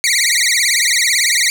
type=tone with vibrato; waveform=15% pulse; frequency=2100 Hz; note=C7; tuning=6 cents sharp; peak=-5 dBFS; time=0.04-1.5 s; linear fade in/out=0 ms; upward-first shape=triangle; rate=18 Hz; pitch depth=230 cents each way; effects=none